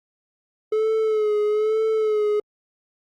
triangle tone with vibrato, 430 Hz, A4, 40 cents flat, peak -16 dBFS, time 0.72-2.4 s, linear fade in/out 5 ms, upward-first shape sine, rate 1.1 Hz, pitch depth 45 cents each way, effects Opus 48 kbps

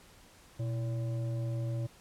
sine tone with frequency modulation, 120 Hz, B2, 49 cents flat, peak -31 dBFS, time 0.59-1.87 s, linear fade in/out 10 ms, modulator 449 Hz, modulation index 0.41, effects pink hiss -58 dBFS RMS until 2 s + low-pass 12000 Hz 12 dB/octave

